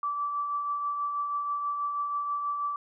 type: tone with tremolo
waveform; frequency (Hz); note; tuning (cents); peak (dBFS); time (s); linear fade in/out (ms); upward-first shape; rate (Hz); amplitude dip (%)
sine; 1160; D6; -22; -26; 0.03-2.76; 2; triangle; 6.2; 40
effects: none